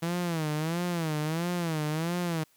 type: tone with vibrato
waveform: sawtooth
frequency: 163.6 Hz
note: E3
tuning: 13 cents flat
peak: -24 dBFS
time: 0.02-2.44 s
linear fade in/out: 10 ms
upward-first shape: sine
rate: 1.5 Hz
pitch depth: 140 cents each way
effects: white hiss -65 dBFS RMS until 2.56 s